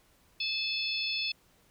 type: harmonic tone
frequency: 867 Hz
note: A5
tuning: 26 cents flat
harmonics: 3 / 4 / 5 / 6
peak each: -34 / -35 / -36 / -37 dBFS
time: 0.4-1.32 s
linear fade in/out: 5 ms
effects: pink hiss -65 dBFS RMS until 1.7 s